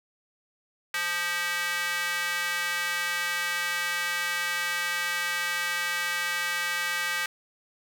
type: tone with high-pass filter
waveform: square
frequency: 174.61 Hz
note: F3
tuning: in tune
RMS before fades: -29 dBFS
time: 0.94-7.26 s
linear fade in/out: 2 ms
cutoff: 1700 Hz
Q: 2.2
effects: none